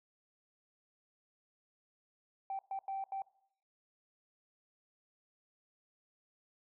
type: tone bursts at uneven times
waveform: sine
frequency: 778 Hz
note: G5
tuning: 13 cents flat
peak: -35 dBFS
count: 4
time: 2.5-2.59 / 2.71-2.79 / 2.88-3.04 / 3.12-3.22 s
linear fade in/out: 2 ms
effects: noise-tail reverb RT60 0.7 s tail -21 dB re dry + tanh soft clip ceiling -32 dBFS